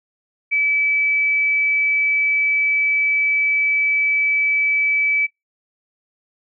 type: tone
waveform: sine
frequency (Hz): 2300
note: D7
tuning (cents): -37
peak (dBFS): -15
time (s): 0.51-5.27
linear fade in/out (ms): 20
effects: noise-tail reverb RT60 0.2 s tail -25 dB re dry